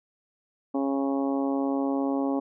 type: harmonic tone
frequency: 137.6 Hz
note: C#3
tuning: 12 cents flat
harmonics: 2 / 3 / 4 / 5 / 6 / 7 / 8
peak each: -25 / -34 / -33 / -37 / -36 / -43 / -41 dBFS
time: 0.74-2.4 s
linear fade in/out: 10 ms
effects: none